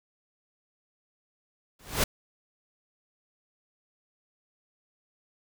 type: noise with exponential growth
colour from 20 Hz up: pink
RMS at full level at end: -20 dBFS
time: 1.79-2.04 s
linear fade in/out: 5 ms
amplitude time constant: 54 ms
effects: none